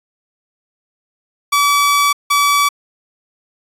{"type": "tone bursts at uneven times", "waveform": "sawtooth", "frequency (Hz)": 1147, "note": "D6", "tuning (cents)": -41, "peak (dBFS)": -7, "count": 2, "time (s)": [[1.52, 2.13], [2.3, 2.69]], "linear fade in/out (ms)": 10, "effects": ["resampled to 32000 Hz"]}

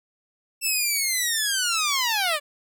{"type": "linear sweep", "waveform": "10% pulse", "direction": "down", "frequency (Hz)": [2678, 565], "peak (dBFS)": -13, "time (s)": [0.61, 2.4], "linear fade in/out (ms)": 50, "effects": []}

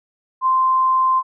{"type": "tone", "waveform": "sine", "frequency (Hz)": 1042, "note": "C6", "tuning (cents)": -7, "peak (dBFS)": -13, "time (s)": [0.41, 1.23], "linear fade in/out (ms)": 50, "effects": []}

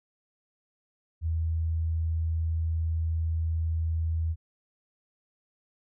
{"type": "tone", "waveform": "sine", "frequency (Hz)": 81.3, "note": "E2", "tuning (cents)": -23, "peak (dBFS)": -25, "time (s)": [1.21, 4.36], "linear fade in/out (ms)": 50, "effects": []}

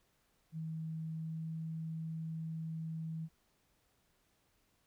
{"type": "tone with pitch glide", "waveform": "sine", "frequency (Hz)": [160, 161.11], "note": ["D#3", "E3"], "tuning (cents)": [49, -39], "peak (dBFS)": -38, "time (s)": [0.52, 3.29], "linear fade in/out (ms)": 50, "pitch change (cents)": 12, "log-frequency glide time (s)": [1.13, 1.45], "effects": ["pink hiss -75 dBFS RMS until 4.86 s"]}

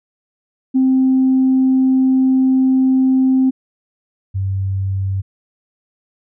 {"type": "tone pair in turn", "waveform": "sine", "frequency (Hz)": [261.6, 96.53], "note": ["C4", "G2"], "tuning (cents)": [0, -26], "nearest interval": "octave + perfect fourth", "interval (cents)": 1726, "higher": "first", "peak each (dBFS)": [-9, -16], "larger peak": "first", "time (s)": [[0.74, 3.51], [4.34, 5.22]], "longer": "first", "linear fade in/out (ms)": 20, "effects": ["tanh soft clip ceiling -6 dBFS"]}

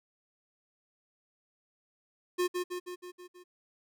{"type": "tone with echo", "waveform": "square", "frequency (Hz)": 358.5, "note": "F4", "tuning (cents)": 45, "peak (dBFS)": -27, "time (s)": [2.38, 2.48], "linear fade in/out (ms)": 20, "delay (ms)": 160, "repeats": 6, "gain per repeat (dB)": -4, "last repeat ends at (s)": 3.44, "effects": []}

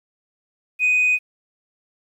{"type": "tone", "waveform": "sine", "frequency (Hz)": 2495, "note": "D#7", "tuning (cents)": 4, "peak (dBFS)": -13, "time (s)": [0.79, 1.19], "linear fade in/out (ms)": 50, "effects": ["tanh soft clip ceiling -12 dBFS", "9-bit"]}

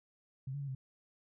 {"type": "tone with pitch steps", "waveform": "sine", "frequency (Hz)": [132.6, 142.5, 139.9, 131.7], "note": ["C3", "C#3", "C#3", "C3"], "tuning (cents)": [23, 48, 16, 12], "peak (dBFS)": -37, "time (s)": [0.47, 0.75], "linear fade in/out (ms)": 5, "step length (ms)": 70, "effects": []}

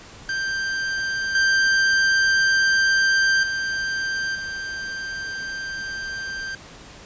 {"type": "tone with level steps", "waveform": "45% pulse", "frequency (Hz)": 1573, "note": "G6", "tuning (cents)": 6, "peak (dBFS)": [-23, -16, -23, -28], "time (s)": [0.29, 6.55], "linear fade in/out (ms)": 2, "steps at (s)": [1.35, 3.43, 4.35], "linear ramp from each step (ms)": 2, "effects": ["pink hiss -43 dBFS RMS until 7.05 s", "resampled to 16000 Hz"]}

